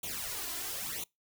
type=noise with flanger; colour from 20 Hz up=white; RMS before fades=-38 dBFS; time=0.03-1.04 s; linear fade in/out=5 ms; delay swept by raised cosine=0.3 to 3 ms; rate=1 Hz; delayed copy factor=+0.85; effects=noise-tail reverb RT60 0.2 s tail -25 dB re dry